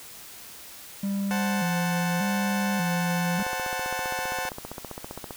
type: tone with vibrato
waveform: triangle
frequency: 185 Hz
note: F#3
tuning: in tune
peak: -23 dBFS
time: 1.03-3.43 s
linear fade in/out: 5 ms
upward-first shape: square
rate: 0.85 Hz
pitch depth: 120 cents each way
type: chord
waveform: 20% pulse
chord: F# diminished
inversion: second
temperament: equal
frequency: 523.3 / 740 / 880 Hz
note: C5 / F#5 / A5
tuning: 0 / 0 / 0 cents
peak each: -29 / -27 / -28 dBFS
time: 1.31-4.49 s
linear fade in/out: 0 ms
type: click train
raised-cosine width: 1 ms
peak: -21 dBFS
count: 30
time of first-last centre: 3.4-5.308 s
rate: 15.2 Hz
effects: white hiss -44 dBFS RMS until 5.36 s